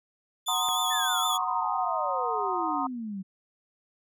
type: tone with vibrato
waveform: sawtooth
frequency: 3445 Hz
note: A7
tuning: 37 cents flat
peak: -25 dBFS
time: 0.46-1.38 s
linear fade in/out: 20 ms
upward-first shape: sine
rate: 6.5 Hz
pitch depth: 46 cents each way
type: chord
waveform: sine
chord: C half-diminished seventh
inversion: second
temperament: equal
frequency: 740 / 932.3 / 1046.5 / 1244.5 Hz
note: Gb5 / Bb5 / C6 / Eb6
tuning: 0 / 0 / 0 / 0 cents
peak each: -32 dBFS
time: 0.48-2.87 s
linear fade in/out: 5 ms
type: click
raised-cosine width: 0.5 ms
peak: -26 dBFS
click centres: 0.687 s
type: exponential sweep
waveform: sine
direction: down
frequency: 1812 to 185 Hz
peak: -32 dBFS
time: 0.9-3.23 s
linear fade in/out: 20 ms
effects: none